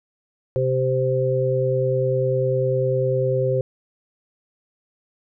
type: harmonic tone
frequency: 130 Hz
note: C3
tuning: 11 cents flat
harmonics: 1 / 3 / 4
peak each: -22 / -24 / -21 dBFS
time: 0.56-3.61 s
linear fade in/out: 0 ms
effects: none